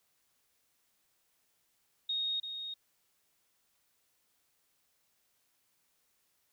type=tone with echo; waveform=sine; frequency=3729 Hz; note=A#7; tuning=in tune; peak=-31 dBFS; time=2.09-2.4 s; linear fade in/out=5 ms; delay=340 ms; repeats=1; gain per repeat=-7 dB; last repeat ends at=2.74 s; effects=white hiss -75 dBFS RMS until 6.52 s